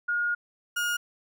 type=tone pair in turn; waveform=sine / 35% pulse; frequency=1430 / 1430 Hz; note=F6 / F6; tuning=+41 / +41 cents; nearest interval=unison; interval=0 cents; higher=neither; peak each=-24 dBFS; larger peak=neither; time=0.08-0.35 / 0.76-0.97 s; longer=first; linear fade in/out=10 ms; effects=none